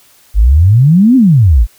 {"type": "exponential two-way sweep", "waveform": "sine", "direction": "up then down", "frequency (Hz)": [47.01, 271.3, 47.01], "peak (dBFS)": -3, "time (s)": [0.34, 1.67], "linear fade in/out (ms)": 50, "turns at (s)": 1.16, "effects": ["white hiss -46 dBFS RMS until 1.78 s"]}